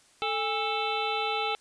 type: harmonic tone with a mistuned harmonic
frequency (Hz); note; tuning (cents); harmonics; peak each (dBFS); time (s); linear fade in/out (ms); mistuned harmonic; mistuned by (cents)
440; A4; 0; 1 / 2 / 3 / 5 / 6 / 7 / 8 / 9; -34 / -31 / -34 / -39 / -35 / -39 / -38 / -39; 0.22-1.55; 0; 2; -130
effects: white hiss -60 dBFS RMS until 1.6 s + resampled to 22050 Hz